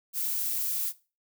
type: noise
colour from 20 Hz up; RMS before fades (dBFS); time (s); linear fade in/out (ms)
violet; -30; 0.13-0.93; 50
effects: noise-tail reverb RT60 0.3 s tail -17 dB re dry